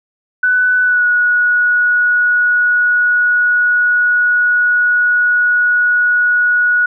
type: tone with pitch glide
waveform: sine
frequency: 1495 to 1460 Hz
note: F#6 to F#6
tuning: +17 to -24 cents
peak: -9 dBFS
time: 0.43-6.86 s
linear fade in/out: 5 ms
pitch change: -41 cents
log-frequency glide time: 0.83-1.04 s
effects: none